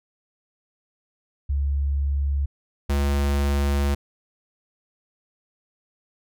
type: tone pair in turn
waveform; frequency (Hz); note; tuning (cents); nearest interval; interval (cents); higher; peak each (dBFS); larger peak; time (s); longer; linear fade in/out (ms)
sine / square; 70.2 / 70.61; C#2 / C#2; +22 / +33; unison; 11; second; -20; neither; 1.49-2.46 / 2.89-3.95; second; 10
effects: none